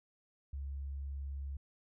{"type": "tone", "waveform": "sine", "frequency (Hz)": 69.3, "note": "C#2", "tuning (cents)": 0, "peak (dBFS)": -38, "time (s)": [0.53, 1.57], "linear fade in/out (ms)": 5, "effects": []}